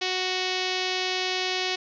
5% pulse tone with notch filter, 370 Hz, F#4, in tune, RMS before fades -27 dBFS, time 0.01-1.76 s, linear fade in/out 10 ms, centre 1300 Hz, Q 1.3, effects resampled to 16000 Hz + 9-bit

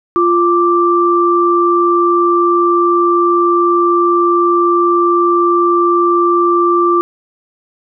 sine tone pair together, 348 / 1174.7 Hz, F4 / D6, -6 / 0 cents, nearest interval octave + major sixth, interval 2106 cents, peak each -11 dBFS, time 0.16-7.01 s, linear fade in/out 0 ms, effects none

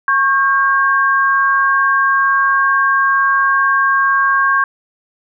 sine tone pair together, 1100 / 1601.1 Hz, C#6 / G6, -14 / +36 cents, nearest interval tritone, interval 650 cents, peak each -13 dBFS, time 0.08-4.64 s, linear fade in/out 2 ms, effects none

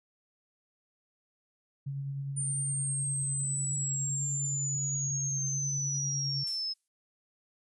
sine tone with tremolo, 138.59 Hz, C#3, in tune, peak -32 dBFS, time 1.86-6.44 s, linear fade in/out 10 ms, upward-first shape sine, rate 9.8 Hz, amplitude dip 25%
sine linear sweep, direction down, 9020 to 5160 Hz, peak -31 dBFS, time 2.36-6.74 s, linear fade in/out 20 ms
violet noise with exponential decay, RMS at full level -39 dBFS, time 6.47-6.88 s, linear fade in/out 0 ms, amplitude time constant 87 ms
effects resampled to 24000 Hz

